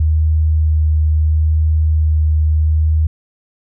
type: tone with vibrato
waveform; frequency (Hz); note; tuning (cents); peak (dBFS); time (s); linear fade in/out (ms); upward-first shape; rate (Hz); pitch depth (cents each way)
sine; 77.78; D#2; 0; -10; 0-3.07; 5; sine; 0.74; 11
effects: none